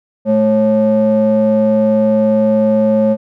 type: ring-modulated tone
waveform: triangle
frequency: 164.81 Hz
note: E3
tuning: in tune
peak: -4 dBFS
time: 0.25-3.17 s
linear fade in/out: 50 ms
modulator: 381 Hz
effects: none